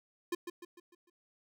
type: tone with echo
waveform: square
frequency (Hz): 349.2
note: F4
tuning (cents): 0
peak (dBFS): -32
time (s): 0.32-0.35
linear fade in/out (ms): 5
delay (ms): 150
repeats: 5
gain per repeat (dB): -7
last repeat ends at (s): 1.1
effects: none